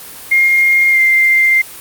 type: tone with pitch glide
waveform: sine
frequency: 2129 to 2095 Hz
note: C7 to C7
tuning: +30 to +2 cents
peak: -7 dBFS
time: 0.31-1.62 s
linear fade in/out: 10 ms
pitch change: -28 cents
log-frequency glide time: 0.91-0.98 s
effects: white hiss -32 dBFS RMS until 1.8 s + Opus 32 kbps